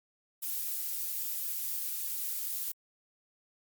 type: noise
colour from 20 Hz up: violet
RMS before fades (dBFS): -35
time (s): 0.42-2.72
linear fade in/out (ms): 10
effects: Opus 48 kbps